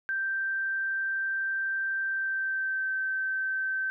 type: tone with pitch glide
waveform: sine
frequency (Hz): 1568 to 1547.3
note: G6 to G6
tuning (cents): 0 to -23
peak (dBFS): -27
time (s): 0.09-3.9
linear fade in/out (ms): 0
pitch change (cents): -23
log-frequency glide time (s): 2.04-2.92
effects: none